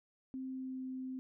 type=tone with pitch glide; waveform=sine; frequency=261.6 to 259.2 Hz; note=C4 to C4; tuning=0 to -16 cents; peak=-39 dBFS; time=0.34-1.19 s; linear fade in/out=0 ms; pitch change=-16 cents; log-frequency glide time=0.46-0.84 s; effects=none